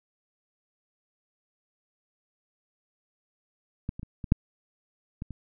clicks, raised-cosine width 5 ms, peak -18 / -25 / -26 / -23 / -6 / -22 / -26 dBFS, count 7, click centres 3.891 / 3.995 / 4.031 / 4.242 / 4.321 / 5.221 / 5.307 s, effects none

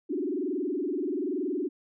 sine tone with frequency modulation, 329.6 Hz, E4, in tune, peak -27 dBFS, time 0.09-1.69 s, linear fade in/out 20 ms, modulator 21.1 Hz, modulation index 2.8, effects none

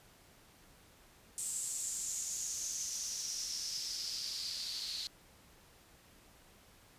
white noise with band-pass filter sweep, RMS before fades -40 dBFS, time 1.38-5.07 s, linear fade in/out 0 ms, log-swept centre 8000 to 4200 Hz, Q 6.1, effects pink hiss -62 dBFS RMS until 6.98 s + resampled to 32000 Hz

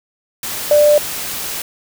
sine tone in noise, 592 Hz, D5, 14 cents sharp, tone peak -7 dBFS, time 0.71-0.98 s, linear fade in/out 2 ms, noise white, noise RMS -24 dBFS, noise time 0.43-1.62 s, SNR +14 dB, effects none

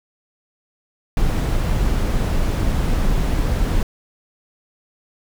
brown noise, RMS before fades -18 dBFS, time 1.17-3.83 s, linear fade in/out 2 ms, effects none

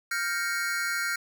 square chord, G half-diminished seventh, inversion third, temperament equal, 1396.9 / 1568 / 1864.7 / 2217 Hz, F6 / G6 / Bb6 / Db7, 0 / 0 / 0 / 0 cents, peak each -31 / -34 / -35 / -36 dBFS, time 0.11-1.16 s, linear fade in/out 5 ms, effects none

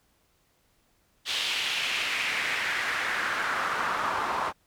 pink noise with band-pass filter sweep, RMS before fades -29 dBFS, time 1.25-4.53 s, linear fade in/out 50 ms, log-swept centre 3400 to 970 Hz, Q 2.3, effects pink hiss -68 dBFS RMS until 4.66 s

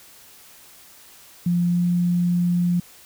sine tone with pitch glide, 174.61 to 175.62 Hz, F3 to F3, 0 to +10 cents, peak -17 dBFS, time 1.46-2.8 s, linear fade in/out 5 ms, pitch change +10 cents, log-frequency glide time 1.69-1.8 s, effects white hiss -48 dBFS RMS until 3.05 s

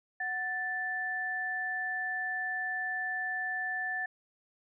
sine tone pair together, 740 / 1760 Hz, F#5 / A6, 0 / 0 cents, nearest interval octave + minor third, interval 1500 cents, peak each -39 / -32 dBFS, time 0.2-4.06 s, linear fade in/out 5 ms, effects none

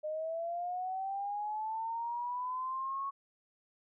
sine linear sweep, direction up, 607 to 1108.7 Hz, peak -34 dBFS, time 0.03-3.11 s, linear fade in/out 20 ms, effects none

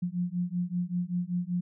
sine beating tone pair, 174.7 / 179.9 Hz, F3 / F#3, +1 / -48 cents, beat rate 5.2 Hz, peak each -31 dBFS, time 0.02-1.61 s, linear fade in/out 10 ms, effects none

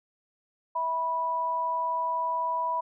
sine tone pair together, 650.3 / 982 Hz, E5 / B5, -24 / -10 cents, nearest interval perfect fifth, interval 714 cents, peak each -35 / -26 dBFS, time 0.75-2.81 s, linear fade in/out 10 ms, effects none

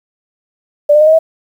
sine tone with pitch steps, 587.3 / 601.4 / 615.8 / 630.5 / 645.7 Hz, D5 / D5 / D#5 / D#5 / E5, 0 / +41 / -18 / +23 / -36 cents, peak -4 dBFS, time 0.89-1.19 s, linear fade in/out 10 ms, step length 60 ms, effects 7-bit

